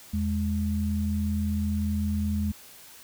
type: tone pair together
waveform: sine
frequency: 82.41 / 207.7 Hz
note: E2 / G#3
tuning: 0 / 0 cents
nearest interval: octave + major third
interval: 1600 cents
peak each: -27 dBFS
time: 0.13-2.52 s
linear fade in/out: 10 ms
effects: white hiss -49 dBFS RMS until 3.03 s